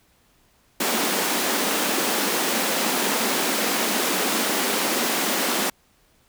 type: high-pass noise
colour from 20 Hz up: pink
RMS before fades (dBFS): -23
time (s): 0.8-5.7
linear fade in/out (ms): 5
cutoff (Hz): 200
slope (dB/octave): 48
effects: pink hiss -61 dBFS RMS until 6.28 s